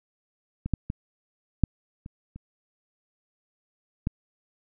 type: clicks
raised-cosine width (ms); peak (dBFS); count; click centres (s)
5; -18 / -11 / -17 / -6 / -27 / -28 / -13; 7; 0.66 / 0.737 / 0.901 / 1.637 / 2.061 / 2.36 / 4.071
effects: none